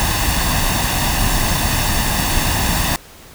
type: noise with comb filter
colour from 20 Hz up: pink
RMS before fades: -17 dBFS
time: 0-2.96 s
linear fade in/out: 0 ms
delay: 1.1 ms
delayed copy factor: +0.6
effects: pink hiss -41 dBFS RMS until 3.34 s